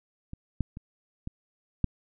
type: clicks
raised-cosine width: 5 ms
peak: -26 / -14 / -27 / -22 / -11 dBFS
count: 5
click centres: 0.334 / 0.607 / 0.771 / 1.274 / 1.843 s
effects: none